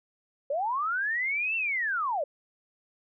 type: linear two-way sweep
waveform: sine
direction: up then down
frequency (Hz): 534 to 2720 to 534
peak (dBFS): -26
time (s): 0.5-2.24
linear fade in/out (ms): 5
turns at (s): 1.56
effects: none